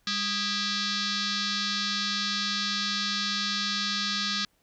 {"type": "tone with frequency modulation", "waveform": "sine", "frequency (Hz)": 201.3, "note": "G3", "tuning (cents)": 46, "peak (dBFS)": -26, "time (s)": [0.07, 4.45], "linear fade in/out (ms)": 2, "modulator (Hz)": 721, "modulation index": 7, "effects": ["pink hiss -69 dBFS RMS until 4.62 s"]}